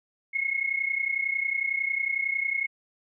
sine tone pair together, 2163 / 2194 Hz, C#7 / C#7, -43 / -18 cents, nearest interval unison, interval 25 cents, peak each -27 / -29 dBFS, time 0.33-2.67 s, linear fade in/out 20 ms, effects none

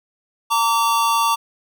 square tone pair together, 915 / 1152.8 Hz, A#5 / D6, -32 / -33 cents, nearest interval major third, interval 399 cents, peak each -19 dBFS, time 0.5-1.36 s, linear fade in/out 20 ms, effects none

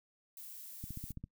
violet noise, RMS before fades -49 dBFS, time 0.37-1.12 s, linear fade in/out 2 ms
click train, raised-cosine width 5 ms, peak -31 dBFS, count 7, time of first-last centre 0.84-1.24 s, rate 15 Hz
effects noise-tail reverb RT60 0.1 s tail -23 dB re dry

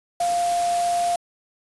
sine tone in noise, 698.5 Hz, F5, in tune, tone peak -19 dBFS, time 0.2-1.16 s, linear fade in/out 5 ms, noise white, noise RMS -32 dBFS, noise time 0.2-1.16 s, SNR +10 dB, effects resampled to 24000 Hz

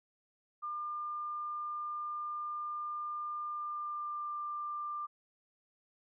sine tone with pitch glide, 1200 to 1190.3 Hz, D6 to D6, +37 to +23 cents, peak -36 dBFS, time 0.62-5.07 s, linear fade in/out 20 ms, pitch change -14 cents, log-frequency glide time 3.48-4.38 s, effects none

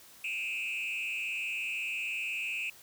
sine tone with frequency modulation, 2571 Hz, E7, 44 cents flat, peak -30 dBFS, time 0.24-2.7 s, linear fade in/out 5 ms, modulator 182 Hz, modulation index 1, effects tanh soft clip ceiling -31 dBFS + white hiss -55 dBFS RMS until 2.82 s

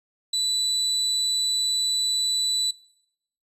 35% pulse tone, 3971 Hz, B7, 9 cents sharp, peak -20 dBFS, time 0.33-2.71 s, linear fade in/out 5 ms, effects noise-tail reverb RT60 0.8 s tail -21 dB re dry + resampled to 32000 Hz

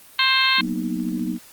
harmonic tone, 527 Hz, C5, 12 cents sharp, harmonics 2 / 3 / 4 / 5 / 6 / 7 / 8, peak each -23 / -23 / -23 / -23 / -23 / -23 / -23 dBFS, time 0.19-0.61 s, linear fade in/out 2 ms
sine chord, B major seventh, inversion second, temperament equal, 185 / 233.1 / 246.9 / 311.1 Hz, F#3 / A#3 / B3 / D#4, 0 / 0 / 0 / 0 cents, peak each -28 dBFS, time 0.57-1.39 s, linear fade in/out 50 ms
clicks, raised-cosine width 0.3 ms, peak -32 dBFS, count 4, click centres 0.999 / 1.088 / 1.195 / 1.364 s
effects white hiss -47 dBFS RMS until 1.52 s + Opus 32 kbps

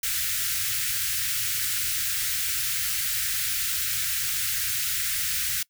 white band-stop noise, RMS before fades -27 dBFS, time 0.03-5.63 s, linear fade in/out 5 ms, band 140 to 1400 Hz, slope 48 dB/octave, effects noise-tail reverb RT60 0.1 s tail -23 dB re dry

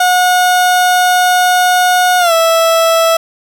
30% pulse tone with pitch glide, 726 to 658.1 Hz, F#5 to E5, -33 to -3 cents, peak -5 dBFS, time 0-3.17 s, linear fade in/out 5 ms, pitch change -170 cents, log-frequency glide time 2.19-2.33 s, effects none

